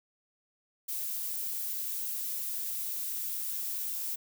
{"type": "noise", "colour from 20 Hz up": "violet", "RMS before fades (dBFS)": -35, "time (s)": [0.88, 4.16], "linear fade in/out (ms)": 10, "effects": []}